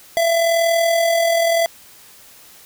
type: tone with amplitude modulation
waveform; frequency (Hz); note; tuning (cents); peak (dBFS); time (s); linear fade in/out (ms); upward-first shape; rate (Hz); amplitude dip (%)
square; 670; E5; +28; -13; 0.17-1.66; 0; sine; 40.8; 40
effects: white hiss -45 dBFS RMS until 2.65 s